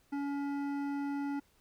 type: tone with hard clipping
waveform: sine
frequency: 282.7 Hz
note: C#4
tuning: 34 cents sharp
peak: -35 dBFS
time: 0.12-1.4 s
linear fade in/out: 10 ms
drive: 12 dB
effects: pink hiss -69 dBFS RMS until 1.6 s